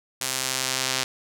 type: tone with band-pass filter sweep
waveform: sawtooth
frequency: 130.81 Hz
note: C3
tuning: in tune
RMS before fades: -27 dBFS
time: 0.21-1.04 s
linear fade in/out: 5 ms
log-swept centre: 8500 to 5200 Hz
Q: 0.83
effects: none